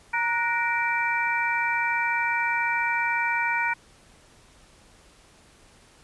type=harmonic tone with a mistuned harmonic; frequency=467.1 Hz; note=A#4; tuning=3 cents sharp; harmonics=2 / 3 / 4 / 5; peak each=-27 / -28 / -30 / -27 dBFS; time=0.13-3.74 s; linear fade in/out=10 ms; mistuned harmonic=3; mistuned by=+78 cents; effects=pink hiss -55 dBFS RMS until 6.03 s + resampled to 24000 Hz